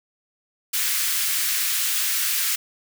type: high-pass noise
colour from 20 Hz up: white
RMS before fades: -23 dBFS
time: 0.73-2.56 s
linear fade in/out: 10 ms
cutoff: 1400 Hz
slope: 24 dB/octave
effects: none